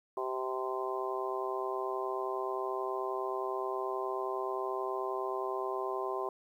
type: harmonic tone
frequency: 129.5 Hz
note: C3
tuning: 17 cents flat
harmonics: 3 / 4 / 5 / 6 / 7 / 8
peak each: -36 / -44 / -40 / -42 / -44 / -38 dBFS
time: 0.17-6.29 s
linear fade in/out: 2 ms
effects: 11-bit